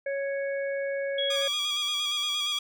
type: harmonic tone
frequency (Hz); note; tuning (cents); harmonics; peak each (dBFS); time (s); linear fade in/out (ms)
554.4; C#5; 0; 1 / 3 / 4; -28 / -37 / -41; 0.06-1.48; 5
type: tone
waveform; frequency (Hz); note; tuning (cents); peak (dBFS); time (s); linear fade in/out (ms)
sine; 3322; G#7; 0; -27; 1.18-2.59; 5
type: tone with vibrato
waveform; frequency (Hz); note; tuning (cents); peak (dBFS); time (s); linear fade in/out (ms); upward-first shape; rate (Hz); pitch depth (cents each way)
10% pulse; 1192; D6; +25; -25; 1.3-2.59; 5; square; 8.6; 36
effects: none